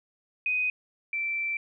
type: tone pair in turn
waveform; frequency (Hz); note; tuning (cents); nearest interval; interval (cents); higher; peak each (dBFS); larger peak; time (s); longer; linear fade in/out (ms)
sine; 2500 / 2338; D#7 / D7; +8 / -8; minor second; 116; first; -24 / -27; first; 0.46-0.7 / 1.13-1.57; second; 2
effects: none